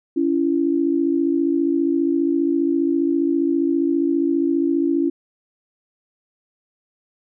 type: tone pair together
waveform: sine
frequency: 281.5 / 336.4 Hz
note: C#4 / E4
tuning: +27 / +35 cents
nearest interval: minor third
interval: 308 cents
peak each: -19 dBFS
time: 0.16-5.1 s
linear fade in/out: 10 ms
effects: none